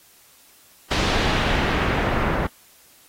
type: noise with low-pass filter sweep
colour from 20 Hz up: pink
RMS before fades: -22 dBFS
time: 0.91-2.47 s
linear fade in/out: 5 ms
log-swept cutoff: 4500 to 1400 Hz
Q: 1
effects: white hiss -53 dBFS RMS until 3.08 s + AAC 48 kbps